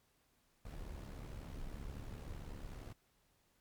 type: noise with amplitude modulation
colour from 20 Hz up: brown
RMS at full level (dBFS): -44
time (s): 0.65-2.93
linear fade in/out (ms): 5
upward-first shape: sine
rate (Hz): 70.7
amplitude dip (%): 60
effects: pink hiss -75 dBFS RMS until 3.6 s + MP3 96 kbps

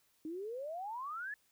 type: exponential sweep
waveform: sine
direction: up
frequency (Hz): 303.4 to 1760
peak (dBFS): -39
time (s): 0.25-1.34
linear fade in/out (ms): 2
effects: white hiss -73 dBFS RMS until 1.51 s

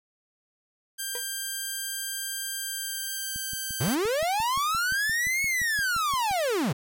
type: tone with pitch glide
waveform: 5% pulse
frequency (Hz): 1587 to 1567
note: G6 to G6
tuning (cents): +21 to -1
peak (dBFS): -20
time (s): 0.98-3.96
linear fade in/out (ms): 20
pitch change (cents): -22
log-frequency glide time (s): 2.56-3.51
type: tone with exponential decay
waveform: 35% pulse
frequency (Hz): 484.4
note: B4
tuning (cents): -34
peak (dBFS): -30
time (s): 1.15-1.26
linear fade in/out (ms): 2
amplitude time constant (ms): 23
type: click train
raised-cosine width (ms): 5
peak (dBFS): -29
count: 18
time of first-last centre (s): 3.36-6.311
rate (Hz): 5.76
type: linear two-way sweep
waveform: 45% pulse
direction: up then down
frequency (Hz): 98 to 2217 to 111.8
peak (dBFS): -24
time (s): 3.8-6.73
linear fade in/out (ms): 10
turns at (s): 5.44
effects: none

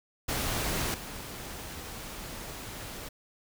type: noise with level steps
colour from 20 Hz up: pink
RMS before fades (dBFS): -31 / -41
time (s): 0.28-3.09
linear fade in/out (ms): 10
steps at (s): 0.94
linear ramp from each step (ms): 2
effects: none

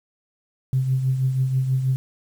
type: tone with tremolo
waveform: sine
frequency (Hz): 131.1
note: C3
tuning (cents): +4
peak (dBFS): -15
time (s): 0.73-1.96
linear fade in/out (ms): 0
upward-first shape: triangle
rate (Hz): 6.2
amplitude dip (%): 60
effects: tanh soft clip ceiling -11 dBFS + 8-bit

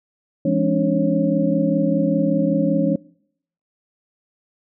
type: tone cluster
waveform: sine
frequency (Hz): 169.8 / 207.8 / 272.2 / 297.3 / 547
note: F3 / G#3 / C#4 / D4 / C#5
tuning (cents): -48 / +1 / -31 / +21 / -23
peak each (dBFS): -22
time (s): 0.45-2.96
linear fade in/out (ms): 5
effects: noise-tail reverb RT60 0.7 s tail -25 dB re dry

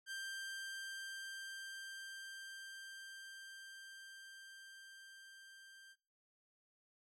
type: tone with level ramp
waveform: sawtooth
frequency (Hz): 1578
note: G6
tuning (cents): +11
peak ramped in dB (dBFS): -39 to -54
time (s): 0.06-5.96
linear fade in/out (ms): 50
effects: noise-tail reverb RT60 0.4 s tail -23 dB re dry + low-pass 11000 Hz 12 dB/octave

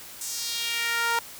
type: tone with high-pass filter sweep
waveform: sawtooth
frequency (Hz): 466.2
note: A#4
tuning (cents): 0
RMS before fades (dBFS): -28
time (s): 0.21-1.19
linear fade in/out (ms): 2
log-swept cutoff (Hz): 7600 to 980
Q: 1.9
effects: white hiss -43 dBFS RMS until 1.39 s

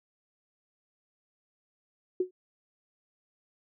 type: tone with exponential decay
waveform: sine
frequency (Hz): 367.1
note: F#4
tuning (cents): -14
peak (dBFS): -21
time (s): 2.2-2.31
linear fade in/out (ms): 5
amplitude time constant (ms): 23
effects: none

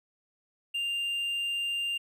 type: tone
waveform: triangle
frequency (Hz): 2794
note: F7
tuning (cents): 0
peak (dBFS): -27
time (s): 0.74-1.98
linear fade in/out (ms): 10
effects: none

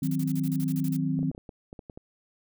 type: chord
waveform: sine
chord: C diminished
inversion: first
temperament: equal with one note detuned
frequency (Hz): 157.37 / 185 / 261.6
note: Eb3 / Gb3 / C4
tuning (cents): +20 / 0 / 0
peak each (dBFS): -28 / -32 / -28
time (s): 0.02-1.31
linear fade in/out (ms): 5
type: noise bursts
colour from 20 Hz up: blue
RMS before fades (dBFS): -42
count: 12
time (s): 0.03-0.966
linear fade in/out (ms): 2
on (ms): 45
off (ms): 36
type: clicks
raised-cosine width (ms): 2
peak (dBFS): -28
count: 10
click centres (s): 1.191 / 1.23 / 1.314 / 1.349 / 1.379 / 1.492 / 1.729 / 1.792 / 1.898 / 1.975
effects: none

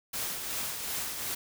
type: noise with tremolo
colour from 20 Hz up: white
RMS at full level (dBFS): -33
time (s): 0.13-1.35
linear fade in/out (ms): 10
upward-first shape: triangle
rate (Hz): 2.7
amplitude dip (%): 45
effects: none

